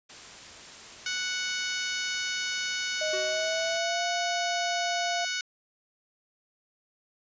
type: noise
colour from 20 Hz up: white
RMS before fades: -45 dBFS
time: 0.09-3.78 s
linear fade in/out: 10 ms
type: harmonic tone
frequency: 740 Hz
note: F#5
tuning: in tune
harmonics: 2 / 3 / 4 / 5 / 6 / 7 / 8 / 9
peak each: -34 / -36 / -37 / -38 / -39 / -39 / -40 / -41 dBFS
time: 1.06-5.41 s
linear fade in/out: 2 ms
type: tone with pitch glide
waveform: sine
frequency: 622.3 to 694.5 Hz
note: D#5 to F5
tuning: 0 to -10 cents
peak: -29 dBFS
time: 3.01-5.25 s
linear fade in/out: 5 ms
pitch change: +190 cents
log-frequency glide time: 3.24-4.04 s
type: tone with exponential decay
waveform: square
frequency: 375.2 Hz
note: F#4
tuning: 24 cents sharp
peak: -34 dBFS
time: 3.13-3.73 s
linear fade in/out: 5 ms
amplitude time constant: 130 ms
effects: resampled to 16000 Hz